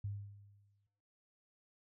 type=tone with exponential decay; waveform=sine; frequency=101.1 Hz; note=G#2; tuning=46 cents flat; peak=-36 dBFS; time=0.04-0.87 s; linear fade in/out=5 ms; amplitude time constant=180 ms; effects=noise-tail reverb RT60 0.8 s tail -19 dB re dry